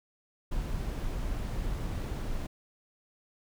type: noise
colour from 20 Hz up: brown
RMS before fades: -33 dBFS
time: 0.51-2.47 s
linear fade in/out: 10 ms
effects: none